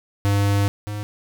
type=tone pair in turn; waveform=square; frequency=100.7 / 104.19 Hz; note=G2 / G#2; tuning=+47 / +6 cents; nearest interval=minor second; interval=59 cents; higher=second; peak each=-17 / -27 dBFS; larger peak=first; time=0.25-0.68 / 0.87-1.03 s; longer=first; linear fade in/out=0 ms; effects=none